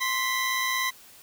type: tone pair together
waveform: 25% pulse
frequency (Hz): 1046.5 / 1975.5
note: C6 / B6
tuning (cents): 0 / 0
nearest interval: major seventh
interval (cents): 1100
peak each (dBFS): -24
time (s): 0-0.91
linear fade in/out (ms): 20
effects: white hiss -51 dBFS RMS until 1.22 s